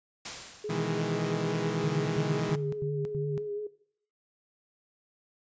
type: noise with exponential decay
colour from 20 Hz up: white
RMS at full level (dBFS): -35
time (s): 0.25-1.22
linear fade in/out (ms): 5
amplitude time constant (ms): 210
type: tone with vibrato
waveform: sine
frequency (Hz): 415.3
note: G#4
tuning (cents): 0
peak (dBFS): -32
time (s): 0.64-3.67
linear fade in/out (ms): 5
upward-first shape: sine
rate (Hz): 5.8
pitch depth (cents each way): 29
type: chord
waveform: sawtooth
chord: E major seventh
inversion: second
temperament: equal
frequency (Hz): 123.47 / 155.56 / 164.81 / 207.7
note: B2 / D#3 / E3 / G#3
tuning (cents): 0 / 0 / 0 / 0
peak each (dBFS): -34 / -30 / -29 / -33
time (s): 0.69-2.56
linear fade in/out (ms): 10
type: tone bursts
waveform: sine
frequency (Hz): 146.83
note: D3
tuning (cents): 0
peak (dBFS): -30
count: 5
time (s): 1.84-3.378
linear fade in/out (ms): 0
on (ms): 230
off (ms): 97
effects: noise-tail reverb RT60 0.6 s tail -18 dB re dry + resampled to 16000 Hz